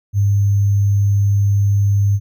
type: tone with sample-and-hold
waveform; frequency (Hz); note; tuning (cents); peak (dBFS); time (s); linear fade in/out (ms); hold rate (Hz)
sine; 100.7; G2; +47; -11; 0.13-2.2; 50; 6300
effects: none